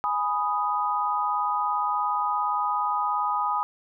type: chord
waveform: sine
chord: G# minor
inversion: none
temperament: equal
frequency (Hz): 830.6 / 987.8 / 1244.5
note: G#5 / B5 / D#6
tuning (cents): 0 / 0 / 0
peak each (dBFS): -28 / -28 / -26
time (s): 0.04-3.63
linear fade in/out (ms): 0
effects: none